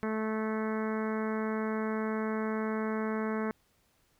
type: harmonic tone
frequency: 218.2 Hz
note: A3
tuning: 14 cents flat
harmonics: 1 / 2 / 3 / 4 / 5 / 6 / 7 / 8 / 9 / 10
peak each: -32 / -35 / -42 / -44 / -42 / -44 / -45 / -47 / -49 / -50 dBFS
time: 0.03-3.51 s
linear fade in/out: 0 ms
effects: pink hiss -70 dBFS RMS until 4.19 s